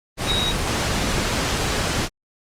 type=tone in noise; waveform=sine; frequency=3802 Hz; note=A#7; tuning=33 cents sharp; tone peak=-21 dBFS; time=0.25-0.54 s; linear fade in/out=50 ms; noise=pink; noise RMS=-22 dBFS; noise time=0.17-2.09 s; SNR=-2 dB; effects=low-pass 8000 Hz 12 dB/octave + Opus 24 kbps